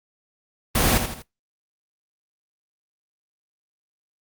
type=noise with echo; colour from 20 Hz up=pink; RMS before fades=-19 dBFS; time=0.75-0.98 s; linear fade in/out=5 ms; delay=81 ms; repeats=3; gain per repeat=-7 dB; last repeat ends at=1.223 s; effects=noise-tail reverb RT60 0.2 s tail -23 dB re dry + Opus 24 kbps